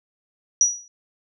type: tone with exponential decay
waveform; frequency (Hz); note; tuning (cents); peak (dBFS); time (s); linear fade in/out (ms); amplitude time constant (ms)
sine; 5820; F#8; -29; -10; 0.61-0.88; 1; 57
effects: none